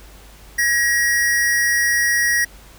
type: tone pair together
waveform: square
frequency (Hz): 1664.1 / 1900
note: G#6 / A#6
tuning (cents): +3 / +33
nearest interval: major second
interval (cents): 230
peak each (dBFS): -26 / -16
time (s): 0.58-2.45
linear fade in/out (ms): 10
effects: added 50 Hz sine -43 dBFS peak until 2.78 s + pink hiss -46 dBFS RMS until 2.78 s